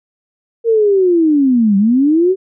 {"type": "linear two-way sweep", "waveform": "sine", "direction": "down then up", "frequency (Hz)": [466.9, 191.9, 389.2], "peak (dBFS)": -8, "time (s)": [0.64, 2.36], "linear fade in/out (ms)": 50, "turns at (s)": 1.77, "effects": []}